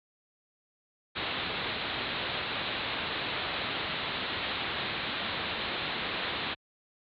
white low-pass noise, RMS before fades -34 dBFS, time 1.15-6.55 s, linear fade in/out 20 ms, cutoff 4100 Hz, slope 96 dB/octave, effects high-pass 60 Hz 12 dB/octave

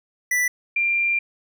square / sine tone pair in turn, 1975.5 / 2381 Hz, B6 / D7, 0 / +23 cents, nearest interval minor third, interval 323 cents, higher second, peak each -19 / -18 dBFS, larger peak second, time 0.31-0.48 / 0.76-1.19 s, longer second, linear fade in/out 5 ms, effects none

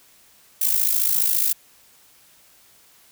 violet noise with amplitude modulation, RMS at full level -17 dBFS, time 0.61-1.53 s, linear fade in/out 5 ms, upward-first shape sine, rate 54.4 Hz, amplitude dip 70%, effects white hiss -54 dBFS RMS until 3.11 s

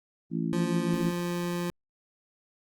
harmonic tone, 56 Hz, A1, 31 cents sharp, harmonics 3 / 4 / 5 / 6, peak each -30 / -32 / -34 / -36 dBFS, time 0.3-1.13 s, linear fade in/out 50 ms
25% pulse tone, 174.61 Hz, F3, in tune, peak -25 dBFS, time 0.53-1.7 s, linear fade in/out 0 ms
effects Opus 32 kbps

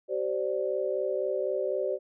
sine chord, G suspended fourth, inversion none, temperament equal with one note detuned, 383.9 / 523.3 / 587.3 Hz, G4 / C5 / D5, -36 / 0 / 0 cents, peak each -31 dBFS, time 0.08-1.99 s, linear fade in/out 50 ms, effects none

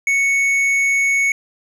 sine tone with tanh clipping, 2216 Hz, C#7, 1 cent flat, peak -15 dBFS, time 0.07-1.32 s, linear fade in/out 2 ms, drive 8 dB, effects none

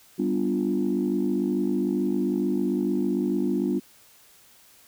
sine chord, G dominant seventh, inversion none, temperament equal, 196 / 246.9 / 293.7 / 349.2 Hz, G3 / B3 / D4 / F4, 0 / 0 / 0 / 0 cents, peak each -27 dBFS, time 0.18-3.8 s, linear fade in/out 20 ms, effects tanh soft clip ceiling -14 dBFS + white hiss -55 dBFS RMS until 4.87 s

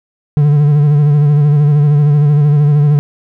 triangle tone with vibrato, 146.83 Hz, D3, in tune, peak -4 dBFS, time 0.37-2.99 s, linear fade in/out 0 ms, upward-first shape sine, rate 13 Hz, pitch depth 47 cents each way, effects none

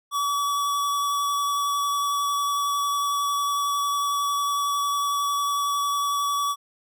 square tone with vibrato, 1141 Hz, C#6, 50 cents sharp, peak -23 dBFS, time 0.11-6.56 s, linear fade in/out 50 ms, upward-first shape sine, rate 11 Hz, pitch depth 9 cents each way, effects none

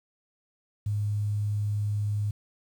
sine tone with quantisation, 103.83 Hz, G#2, in tune, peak -25 dBFS, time 0.86-2.31 s, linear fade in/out 5 ms, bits 9, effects none

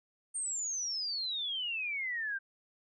sine exponential sweep, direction down, 8870 to 1553 Hz, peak -33 dBFS, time 0.34-2.39 s, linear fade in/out 20 ms, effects none

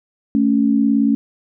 sine tone pair together, 220 / 278.2 Hz, A3 / C#4, 0 / +6 cents, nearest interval major third, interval 406 cents, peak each -15 dBFS, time 0.35-1.15 s, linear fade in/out 0 ms, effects none

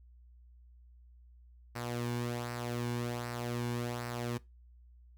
sawtooth tone with flanger, 120.1 Hz, B2, 48 cents flat, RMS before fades -37 dBFS, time 1.75-4.38 s, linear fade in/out 10 ms, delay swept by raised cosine 0.29 to 1.59 ms, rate 1.3 Hz, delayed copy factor -0.55, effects noise-tail reverb RT60 0.2 s tail -20 dB re dry + added 60 Hz sine -55 dBFS peak until 5.17 s

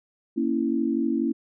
sine chord, A# diminished, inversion none, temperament equal, 233.1 / 277.2 / 329.6 Hz, A#3 / C#4 / E4, 0 / 0 / 0 cents, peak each -26 dBFS, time 0.36-1.33 s, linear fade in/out 20 ms, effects none

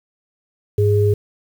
sine tone pair together, 102.26 / 413.9 Hz, G#2 / G#4, -26 / -6 cents, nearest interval 2 octaves, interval 2420 cents, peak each -14 / -16 dBFS, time 0.78-1.14 s, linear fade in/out 5 ms, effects 7-bit

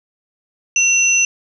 sine tone pair together, 2732 / 6049 Hz, F7 / F#8, -39 / +37 cents, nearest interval octave + major second, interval 1376 cents, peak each -14 dBFS, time 0.76-1.25 s, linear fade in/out 2 ms, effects none

